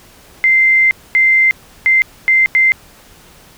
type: tone bursts at uneven times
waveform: sine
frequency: 2083 Hz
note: C7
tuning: 8 cents flat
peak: -7 dBFS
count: 5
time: 0.44-0.91 / 1.15-1.51 / 1.86-2.02 / 2.28-2.46 / 2.55-2.72 s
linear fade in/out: 0 ms
effects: pink hiss -43 dBFS RMS until 3.57 s